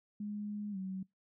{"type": "tone with pitch glide", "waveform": "sine", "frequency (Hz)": [207.7, 189.36], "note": ["G#3", "F#3"], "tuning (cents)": [0, 40], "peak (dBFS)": -37, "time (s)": [0.2, 1.03], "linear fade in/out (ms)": 5, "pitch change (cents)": -160, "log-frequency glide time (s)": [0.71, 0.77], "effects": ["noise-tail reverb RT60 0.2 s tail -25 dB re dry"]}